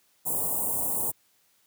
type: band-stop noise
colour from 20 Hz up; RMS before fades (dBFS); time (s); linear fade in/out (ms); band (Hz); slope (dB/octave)
white; -28; 0.25-1.12; 20; 1000 to 8000; 48
effects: white hiss -66 dBFS RMS until 1.66 s + high-pass 80 Hz 12 dB/octave